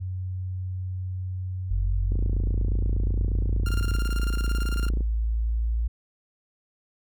sine tone, 92.5 Hz, F#2, in tune, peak -28 dBFS, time 0-3.98 s, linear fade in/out 20 ms
sine exponential sweep, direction up, 47.52 to 57 Hz, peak -22 dBFS, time 1.7-5.88 s, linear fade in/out 10 ms
click train, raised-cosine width 3 ms, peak -21 dBFS, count 83, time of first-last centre 2.12-5.007 s, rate 28.4 Hz
sawtooth tone with tremolo, 1396.9 Hz, F6, in tune, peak -29 dBFS, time 3.66-4.89 s, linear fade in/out 2 ms, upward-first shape square, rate 18 Hz, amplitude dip 70%
effects none

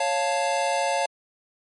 square chord, Db augmented, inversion none, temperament equal, 554.4 / 698.5 / 880 Hz, Db5 / F5 / A5, 0 / 0 / 0 cents, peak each -27 dBFS, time 0-1.06 s, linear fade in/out 5 ms, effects MP3 48 kbps

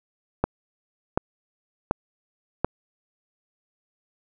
click train, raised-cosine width 1 ms, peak -6 dBFS, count 4, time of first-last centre 0.44-2.646 s, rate 1.36 Hz, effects none

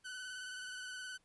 sawtooth tone with vibrato, 1503 Hz, F#6, 27 cents sharp, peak -40 dBFS, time 0.04-1.18 s, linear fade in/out 20 ms, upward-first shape square, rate 19 Hz, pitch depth 24 cents each way, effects pink hiss -75 dBFS RMS until 1.24 s + resampled to 24000 Hz

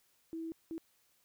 sine tone bursts at uneven times, 326.5 Hz, E4, 17 cents flat, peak -38 dBFS, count 2, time 0.33-0.52 / 0.71-0.78 s, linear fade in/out 0 ms, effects white hiss -72 dBFS RMS until 1.24 s

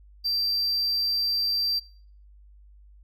triangle tone, 4699 Hz, D8, in tune, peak -22 dBFS, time 0.24-1.8 s, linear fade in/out 20 ms, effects noise-tail reverb RT60 0.5 s tail -21 dB re dry + added 50 Hz sine -49 dBFS peak until 3.03 s

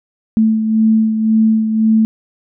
sine beating tone pair, 220 / 221.9 Hz, A3 / A3, 0 / +15 cents, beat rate 1.9 Hz, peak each -10 / -19 dBFS, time 0.37-2.05 s, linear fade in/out 0 ms, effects none

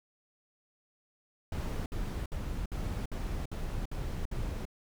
brown noise bursts, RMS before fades -35 dBFS, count 8, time 1.52-4.653 s, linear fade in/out 2 ms, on 340 ms, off 59 ms, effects none

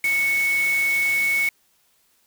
sine tone in noise, 2213 Hz, C#7, 3 cents flat, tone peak -18 dBFS, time 0.04-1.49 s, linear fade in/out 2 ms, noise white, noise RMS -33 dBFS, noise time 0.04-1.49 s, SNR +12 dB, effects white hiss -63 dBFS RMS until 2.26 s

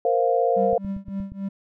sine chord, Bb suspended second, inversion none, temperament equal, 466.2 / 523.3 / 698.5 Hz, Bb4 / C5 / F5, 0 / 0 / 0 cents, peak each -22 dBFS, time 0.05-0.78 s, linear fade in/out 2 ms
triangle tone with tremolo, 196 Hz, G3, in tune, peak -22 dBFS, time 0.56-1.49 s, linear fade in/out 10 ms, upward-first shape triangle, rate 3.6 Hz, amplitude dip 100%
click train, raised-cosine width 5 ms, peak -24 dBFS, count 6, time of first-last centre 0.73-1.32 s, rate 8.48 Hz
effects none

